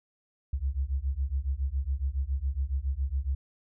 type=beating tone pair; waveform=sine; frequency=64.4 / 71.6 Hz; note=C2 / D2; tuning=-27 / -43 cents; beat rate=7.2 Hz; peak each=-30 dBFS; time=0.53-3.35 s; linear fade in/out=5 ms; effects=none